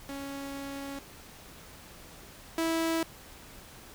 sawtooth tone pair in turn, 277.2 / 327.4 Hz, C#4 / E4, 0 / -12 cents, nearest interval minor third, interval 288 cents, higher second, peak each -33 / -23 dBFS, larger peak second, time 0.09-0.99 / 2.58-3.03 s, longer first, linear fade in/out 2 ms, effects pink hiss -50 dBFS RMS until 3.94 s

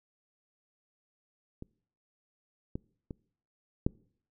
clicks, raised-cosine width 3 ms, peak -28 / -22 / -26 / -13 dBFS, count 4, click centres 1.624 / 2.755 / 3.108 / 3.865 s, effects noise-tail reverb RT60 0.6 s tail -25 dB re dry

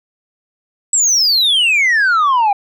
sine exponential sweep, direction down, 7902 to 784 Hz, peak -7 dBFS, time 0.93-2.53 s, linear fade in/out 5 ms, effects tanh soft clip ceiling -9 dBFS

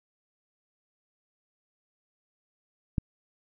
click, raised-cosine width 5 ms, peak -13 dBFS, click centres 2.982 s, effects none

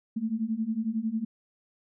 sine beating tone pair, 215.8 / 226.8 Hz, A3 / A#3, -33 / -47 cents, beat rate 11 Hz, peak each -31 / -29 dBFS, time 0.16-1.25 s, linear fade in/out 10 ms, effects none

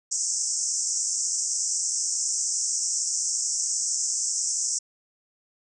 white band-pass noise, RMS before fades -27 dBFS, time 0.11-4.79 s, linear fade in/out 10 ms, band 5400 to 8200 Hz, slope 96 dB/octave, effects none

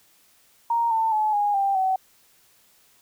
sine tone with pitch steps, 932.3 / 894.3 / 857.9 / 822.9 / 789.4 / 757.3 Hz, A#5 / A5 / A5 / G#5 / G5 / F#5, 0 / +28 / -44 / -16 / +12 / +40 cents, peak -19 dBFS, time 0.7-1.96 s, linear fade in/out 5 ms, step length 210 ms, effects white hiss -59 dBFS RMS until 3.01 s

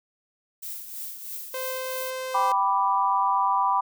violet noise with tremolo, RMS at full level -34 dBFS, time 0.62-2.11 s, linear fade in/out 10 ms, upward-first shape triangle, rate 3.1 Hz, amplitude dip 60%
sawtooth tone, 518 Hz, C5, 17 cents flat, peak -26 dBFS, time 1.54-2.52 s, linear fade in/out 2 ms
sine chord, G major, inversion none, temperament equal, 784 / 987.8 / 1174.7 Hz, G5 / B5 / D6, 0 / 0 / 0 cents, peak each -26 / -22 / -26 dBFS, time 2.34-3.81 s, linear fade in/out 10 ms
effects none

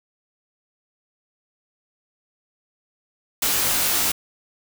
white noise with comb filter, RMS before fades -21 dBFS, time 3.42-4.12 s, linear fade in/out 5 ms, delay 19 ms, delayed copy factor -1, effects none

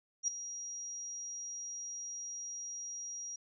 sine tone with ADSR envelope, 5720 Hz, F8, 41 cents sharp, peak -27 dBFS, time 0.23-3.36 s, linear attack 49 ms, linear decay 4 ms, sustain -13 dB, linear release 5 ms, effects none

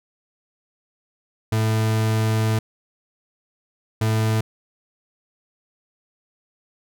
40% pulse tone bursts at uneven times, 110 Hz, A2, in tune, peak -17 dBFS, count 2, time 1.52-2.59 / 4.01-4.41 s, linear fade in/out 5 ms, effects none

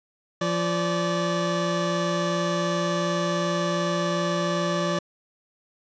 25% pulse tone pair together, 172.5 / 580.2 Hz, F3 / D5, -21 / -21 cents, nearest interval octave + major sixth, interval 2100 cents, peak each -22 dBFS, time 0.41-4.99 s, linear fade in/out 5 ms, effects resampled to 16000 Hz

